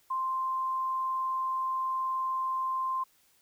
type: tone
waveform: sine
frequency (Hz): 1046.5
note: C6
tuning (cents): 0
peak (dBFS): -28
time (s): 0.1-3.04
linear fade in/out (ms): 10
effects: white hiss -66 dBFS RMS until 3.41 s